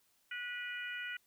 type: harmonic tone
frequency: 488.1 Hz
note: B4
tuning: 20 cents flat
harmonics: 3 / 4 / 5 / 6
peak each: -42 / -44 / -46 / -48 dBFS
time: 0.31-1.17 s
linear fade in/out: 5 ms
effects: white hiss -73 dBFS RMS until 1.26 s